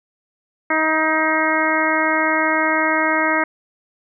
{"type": "harmonic tone with a mistuned harmonic", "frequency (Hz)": 315.3, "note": "D#4", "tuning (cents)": 23, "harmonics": [1, 2, 3, 4, 5, 6, 7], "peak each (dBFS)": [-23, -23, -23, -23, -23, -23, -23], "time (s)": [0.7, 3.44], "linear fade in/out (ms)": 5, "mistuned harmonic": 7, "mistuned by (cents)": -38, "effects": []}